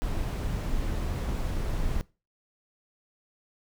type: noise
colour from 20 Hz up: brown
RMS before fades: -29 dBFS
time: 0.02-2.01 s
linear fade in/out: 0 ms
effects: noise-tail reverb RT60 0.3 s tail -21 dB re dry